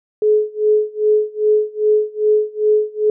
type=tone with tremolo; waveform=sine; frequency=425.6 Hz; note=G#4; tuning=42 cents sharp; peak=-9 dBFS; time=0.22-3.1 s; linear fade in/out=2 ms; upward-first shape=sine; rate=2.5 Hz; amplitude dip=95%; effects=none